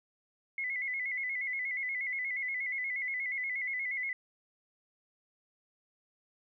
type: tone with vibrato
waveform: sine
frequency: 2080 Hz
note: C7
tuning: 11 cents flat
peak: -32 dBFS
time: 0.58-4.13 s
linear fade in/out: 2 ms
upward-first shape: square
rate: 8.4 Hz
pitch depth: 67 cents each way
effects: none